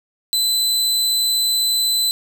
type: tone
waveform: sawtooth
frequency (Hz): 4022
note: B7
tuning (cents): +31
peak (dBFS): -13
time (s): 0.33-2.11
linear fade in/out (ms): 0
effects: none